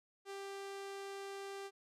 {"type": "tone", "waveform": "sawtooth", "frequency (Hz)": 394.3, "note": "G4", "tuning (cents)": 10, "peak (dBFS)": -40, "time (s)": [0.25, 1.71], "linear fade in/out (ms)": 50, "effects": ["low-pass 10000 Hz 12 dB/octave"]}